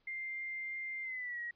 sine tone with pitch glide, 2099 to 1902.7 Hz, C7 to A#6, +5 to +35 cents, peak -38 dBFS, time 0.07-1.51 s, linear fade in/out 5 ms, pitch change -170 cents, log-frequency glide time 1.02-1.4 s, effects pink hiss -75 dBFS RMS until 1.55 s + resampled to 11025 Hz

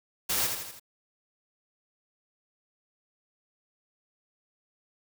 white noise with echo, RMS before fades -28 dBFS, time 0.29-0.47 s, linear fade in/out 10 ms, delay 82 ms, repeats 4, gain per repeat -5 dB, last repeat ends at 0.798 s, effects none

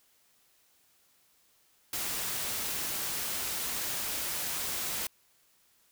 white noise, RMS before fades -34 dBFS, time 1.93-5.07 s, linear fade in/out 2 ms, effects white hiss -67 dBFS RMS until 5.91 s

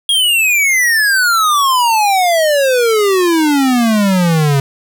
square exponential sweep, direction down, 3306 to 135.5 Hz, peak -10 dBFS, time 0.09-4.6 s, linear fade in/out 2 ms, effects none

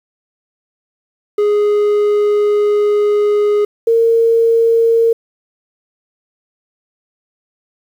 triangle / sine tone pair in turn, 415.3 / 458.5 Hz, G#4 / A#4, 0 / -29 cents, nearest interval major second, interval 171 cents, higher second, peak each -8 dBFS, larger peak neither, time 1.38-3.65 / 3.87-5.13 s, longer first, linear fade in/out 5 ms, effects 7-bit

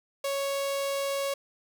sawtooth tone with notch filter, 554.4 Hz, C#5, in tune, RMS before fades -30 dBFS, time 0.24-1.34 s, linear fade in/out 5 ms, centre 1500 Hz, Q 1.9, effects none

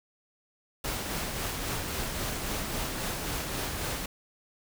pink noise with tremolo, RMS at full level -32 dBFS, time 0.84-4.06 s, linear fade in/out 5 ms, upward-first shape sine, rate 3.7 Hz, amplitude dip 30%, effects none

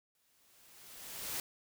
white noise with exponential growth, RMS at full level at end -37 dBFS, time 0.15-1.4 s, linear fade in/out 1 ms, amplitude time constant 270 ms, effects none

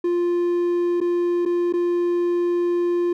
triangle tone with dropouts, 349.2 Hz, F4, in tune, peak -16 dBFS, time 0.04-3.13 s, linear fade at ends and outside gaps 5 ms, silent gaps 1.004-1.012 / 1.453-1.459 / 1.726-1.736 s, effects none

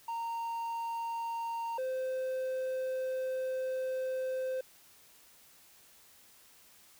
triangle tone pair in turn, 924 / 518.6 Hz, A#5 / C5, -16 / -15 cents, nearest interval minor seventh, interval 999 cents, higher first, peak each -32 / -30 dBFS, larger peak second, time 0.08-1.78 / 1.78-4.61 s, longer second, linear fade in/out 5 ms, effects white hiss -60 dBFS RMS until 6.99 s

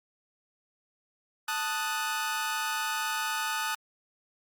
sawtooth chord, D# diminished, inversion second, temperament equal, 880 / 1244.5 / 1480 Hz, A5 / D#6 / F#6, 0 / 0 / 0 cents, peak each -30 dBFS, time 1.48-3.75 s, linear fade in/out 5 ms, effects Opus 48 kbps

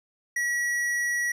sine tone with tanh clipping, 1926 Hz, B6, 44 cents flat, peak -26 dBFS, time 0.36-1.32 s, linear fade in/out 5 ms, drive 14 dB, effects resampled to 32000 Hz

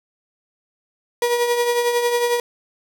35% pulse tone with tremolo, 480 Hz, B4, 49 cents flat, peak -13 dBFS, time 1.22-2.4 s, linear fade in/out 2 ms, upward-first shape triangle, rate 11 Hz, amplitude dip 55%, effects none

